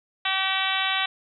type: harmonic tone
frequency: 382.9 Hz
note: G4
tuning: 41 cents flat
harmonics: 2 / 3 / 4 / 5 / 6 / 7 / 8 / 9 / 10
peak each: -31 / -31 / -31 / -31 / -31 / -31 / -31 / -31 / -31 dBFS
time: 0.25-1.06 s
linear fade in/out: 5 ms
effects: none